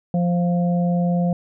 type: harmonic tone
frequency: 175 Hz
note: F3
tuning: 4 cents sharp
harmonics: 1 / 3 / 4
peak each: -17 / -27 / -29 dBFS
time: 0.14-1.33 s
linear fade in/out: 2 ms
effects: none